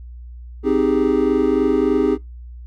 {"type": "chord", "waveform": "triangle", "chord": "Ab major seventh", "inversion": "first", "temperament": "equal", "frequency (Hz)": [261.6, 311.1, 392, 415.3], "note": ["C4", "Eb4", "G4", "Ab4"], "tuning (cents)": [0, 0, 0, 0], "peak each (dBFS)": -18, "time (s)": [0.63, 2.18], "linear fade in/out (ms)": 50, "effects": ["noise-tail reverb RT60 0.2 s tail -23 dB re dry", "added 60 Hz sine -33 dBFS peak until 2.66 s"]}